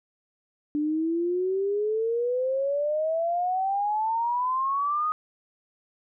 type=exponential sweep; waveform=sine; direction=up; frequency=293.7 to 1255 Hz; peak=-23 dBFS; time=0.75-5.12 s; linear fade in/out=0 ms; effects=none